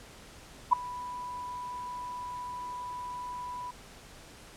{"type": "tone with ADSR envelope", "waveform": "sine", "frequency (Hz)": 988, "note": "B5", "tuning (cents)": 0, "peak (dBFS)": -14, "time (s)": [0.71, 3.71], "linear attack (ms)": 21, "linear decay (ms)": 4, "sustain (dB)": -22, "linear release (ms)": 7, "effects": ["pink hiss -51 dBFS RMS until 4.56 s", "low-pass 10000 Hz 12 dB/octave"]}